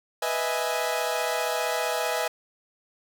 sawtooth chord, E major seventh, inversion second, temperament equal with one note detuned, 493.9 / 624.1 / 659.3 / 830.6 Hz, B4 / D#5 / E5 / G#5, 0 / +5 / 0 / 0 cents, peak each -27 dBFS, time 0.22-2.28 s, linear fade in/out 5 ms, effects none

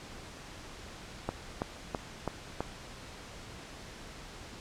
click train, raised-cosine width 1 ms, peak -17 dBFS, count 5, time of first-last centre 1.29-2.606 s, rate 3.04 Hz, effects pink hiss -47 dBFS RMS until 4.6 s + low-pass 7000 Hz 12 dB/octave

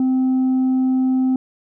triangle tone with tanh clipping, 259.2 Hz, C4, 16 cents flat, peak -15 dBFS, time 0-1.36 s, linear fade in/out 2 ms, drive 7 dB, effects none

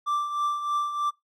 triangle tone with tremolo, 1174.7 Hz, D6, in tune, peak -20 dBFS, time 0.06-1.11 s, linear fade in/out 20 ms, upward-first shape triangle, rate 3.2 Hz, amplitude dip 65%, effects noise-tail reverb RT60 0.2 s tail -25 dB re dry + AAC 64 kbps

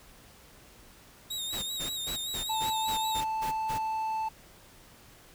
sawtooth tone with vibrato, 3756 Hz, A#7, 12 cents sharp, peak -30 dBFS, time 1.3-3.21 s, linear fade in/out 10 ms, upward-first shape sine, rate 5.2 Hz, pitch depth 59 cents each way
pink noise bursts, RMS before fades -39 dBFS, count 9, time 1.52-3.79 s, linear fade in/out 20 ms, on 110 ms, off 160 ms
triangle tone, 880 Hz, A5, in tune, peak -27 dBFS, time 2.49-4.29 s, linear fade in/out 10 ms
effects pink hiss -55 dBFS RMS until 5.34 s

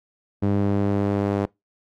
sawtooth tone with band-pass filter sweep, 100.5 Hz, G2, 44 cents sharp, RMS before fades -22 dBFS, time 0.42-1.46 s, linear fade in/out 10 ms, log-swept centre 250 to 440 Hz, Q 0.87, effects noise-tail reverb RT60 0.2 s tail -25 dB re dry + AAC 64 kbps

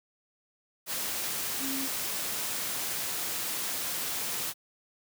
sine tone in noise, 269.8 Hz, C#4, 47 cents flat, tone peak -34 dBFS, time 1.59-1.89 s, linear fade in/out 50 ms, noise white, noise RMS -33 dBFS, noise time 0.86-4.54 s, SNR -4 dB, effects high-pass 100 Hz 12 dB/octave

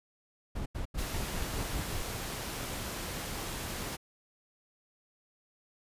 brown noise bursts, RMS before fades -35 dBFS, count 8, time 0.55-2.025 s, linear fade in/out 10 ms, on 110 ms, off 85 ms
pink noise, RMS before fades -38 dBFS, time 0.97-3.97 s, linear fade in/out 20 ms
effects resampled to 32000 Hz

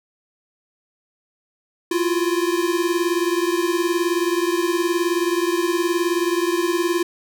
square beating tone pair, 339.6 / 358.6 Hz, F4 / F4, -48 / +46 cents, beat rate 19 Hz, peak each -21 / -23 dBFS, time 1.91-7.03 s, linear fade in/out 5 ms, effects none

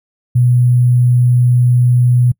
sine tone with sample-and-hold, 123.2 Hz, B2, 4 cents flat, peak -7 dBFS, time 0.35-2.32 s, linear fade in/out 10 ms, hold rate 11025 Hz, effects noise-tail reverb RT60 0.1 s tail -26 dB re dry

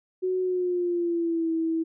sine tone with pitch glide, 370 to 325.8 Hz, F#4 to E4, 0 to -20 cents, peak -23 dBFS, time 0.22-1.84 s, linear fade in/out 20 ms, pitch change -220 cents, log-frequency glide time 0.41-1.51 s, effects none

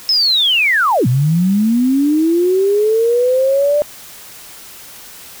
sine linear two-way sweep, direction down then up, 5270 to 118.1 to 596 Hz, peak -10 dBFS, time 0.09-3.82 s, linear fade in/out 0 ms, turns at 1.07 s, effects white hiss -36 dBFS RMS until 5.4 s

